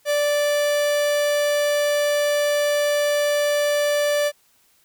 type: tone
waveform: 45% pulse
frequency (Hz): 585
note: D5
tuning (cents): -7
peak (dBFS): -18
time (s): 0.05-4.32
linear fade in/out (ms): 50
effects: white hiss -60 dBFS RMS until 4.84 s